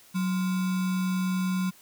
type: tone with sample-and-hold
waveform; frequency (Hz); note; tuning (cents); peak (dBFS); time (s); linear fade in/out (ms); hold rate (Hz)
sine; 185; F#3; 0; -24; 0.14-1.71; 20; 1225
effects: white hiss -55 dBFS RMS until 1.81 s